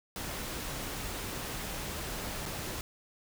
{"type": "noise with dropouts", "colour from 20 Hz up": "pink", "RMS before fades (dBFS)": -38, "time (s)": [0.16, 2.81], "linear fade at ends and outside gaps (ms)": 1, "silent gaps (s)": [2.456, 2.46], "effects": []}